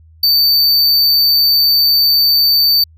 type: tone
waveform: square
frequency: 4574 Hz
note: D8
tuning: 47 cents flat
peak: -9 dBFS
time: 0.23-2.84 s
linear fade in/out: 5 ms
effects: added 80 Hz sine -41 dBFS peak until 2.97 s